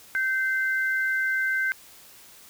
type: tone pair together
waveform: sine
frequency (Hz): 1553 / 2074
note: G6 / C7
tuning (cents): -17 / -16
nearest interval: perfect fourth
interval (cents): 501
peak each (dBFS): -23 / -30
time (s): 0.15-1.72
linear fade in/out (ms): 0
effects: white hiss -50 dBFS RMS until 2.49 s